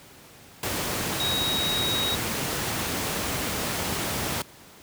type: tone in noise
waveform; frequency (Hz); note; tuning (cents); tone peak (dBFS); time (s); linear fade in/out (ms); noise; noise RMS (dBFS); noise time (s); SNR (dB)
sine; 3800; A#7; +33; -25; 1.2-2.15; 2; pink; -28; 0.63-4.42; 0
effects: pink hiss -49 dBFS RMS until 4.82 s + high-pass 80 Hz 12 dB/octave